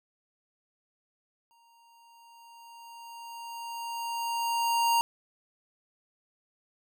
square tone with exponential growth, 932.3 Hz, A#5, in tune, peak -22 dBFS, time 1.51-5.01 s, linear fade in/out 0 ms, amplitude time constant 760 ms, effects none

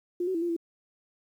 sine tone with pitch steps, 352.3 / 375.2 / 331.2 / 345.8 / 335.2 Hz, F4 / F#4 / E4 / F4 / E4, +15 / +24 / +8 / -17 / +29 cents, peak -26 dBFS, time 0.2-0.565 s, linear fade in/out 5 ms, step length 73 ms, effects 10-bit

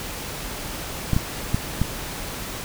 clicks, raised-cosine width 5 ms, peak -7 dBFS, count 4, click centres 1.133 / 1.165 / 1.545 / 1.816 s, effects pink hiss -32 dBFS RMS until 2.64 s

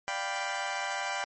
20% pulse chord, G dominant seventh, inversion second, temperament equal, 587.3 / 698.5 / 784 / 987.8 Hz, D5 / F5 / G5 / B5, 0 / 0 / 0 / 0 cents, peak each -35 / -34 / -29 / -32 dBFS, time 0.08-1.24 s, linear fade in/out 0 ms, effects MP3 32 kbps

